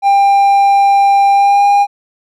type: tone with pitch glide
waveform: triangle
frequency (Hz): 796 to 808.5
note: G5 to G#5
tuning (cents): +26 to -47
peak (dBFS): -4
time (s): 0.02-1.87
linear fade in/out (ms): 50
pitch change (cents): +27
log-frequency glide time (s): 1.32-1.65
effects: none